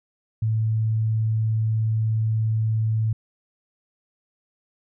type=tone; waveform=sine; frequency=110.4 Hz; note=A2; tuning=6 cents sharp; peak=-19 dBFS; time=0.42-3.13 s; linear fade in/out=5 ms; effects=none